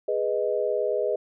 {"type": "chord", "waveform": "sine", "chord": "G# minor", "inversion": "none", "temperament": "equal", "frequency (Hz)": [415.3, 493.9, 622.3], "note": ["G#4", "B4", "D#5"], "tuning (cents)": [0, 0, 0], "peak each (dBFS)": -27, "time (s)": [0.08, 1.16], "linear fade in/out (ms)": 5, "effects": []}